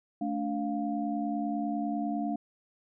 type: tone cluster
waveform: sine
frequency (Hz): 219.2 / 289.2 / 702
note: A3 / D4 / F5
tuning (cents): -6 / -27 / +9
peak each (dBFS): -33 / -32 / -35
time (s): 0.21-2.36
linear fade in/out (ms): 5
effects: none

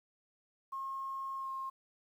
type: tone with pitch glide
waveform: sine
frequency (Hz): 1077 to 1068.3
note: C6 to C6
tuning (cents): +50 to +36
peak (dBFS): -37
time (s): 0.72-1.7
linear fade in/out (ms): 10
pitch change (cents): -14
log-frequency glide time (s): 1.35-1.5
effects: 11-bit

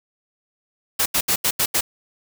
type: noise bursts at uneven times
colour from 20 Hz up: white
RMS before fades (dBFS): -19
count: 6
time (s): 0.99-1.06 / 1.14-1.21 / 1.28-1.36 / 1.44-1.51 / 1.59-1.66 / 1.74-1.81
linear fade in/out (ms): 10
effects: none

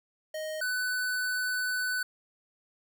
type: tone pair in turn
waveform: square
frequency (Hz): 623 / 1498.5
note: D#5 / F#6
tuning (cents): +2 / +22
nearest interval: octave + minor third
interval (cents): 1520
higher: second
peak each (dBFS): -34 / -29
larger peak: second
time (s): 0.34-0.61 / 0.61-2.03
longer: second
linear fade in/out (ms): 5
effects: none

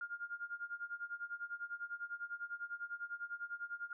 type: tone with tremolo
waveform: sine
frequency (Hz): 1411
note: F6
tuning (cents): +17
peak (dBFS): -38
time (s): 0.01-3.93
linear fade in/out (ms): 2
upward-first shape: sine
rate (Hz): 10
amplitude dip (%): 90
effects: none

